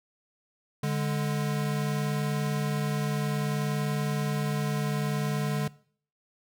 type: tone pair together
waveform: square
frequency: 146.3 / 206.9 Hz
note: D3 / G#3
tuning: -6 / -6 cents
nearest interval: tritone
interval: 600 cents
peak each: -28 / -33 dBFS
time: 0.83-5.68 s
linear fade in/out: 5 ms
effects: noise-tail reverb RT60 0.5 s tail -20 dB re dry